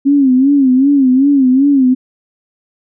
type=tone with vibrato; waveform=sine; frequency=269.4 Hz; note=C#4; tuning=49 cents flat; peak=-6 dBFS; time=0.05-1.95 s; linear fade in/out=20 ms; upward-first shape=sine; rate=2.6 Hz; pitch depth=110 cents each way; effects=none